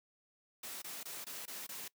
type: noise bursts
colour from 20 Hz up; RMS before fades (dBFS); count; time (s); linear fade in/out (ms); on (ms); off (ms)
white; -45; 6; 0.63-1.88; 5; 190; 22
effects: noise-tail reverb RT60 0.1 s tail -22 dB re dry + high-pass 150 Hz 12 dB/octave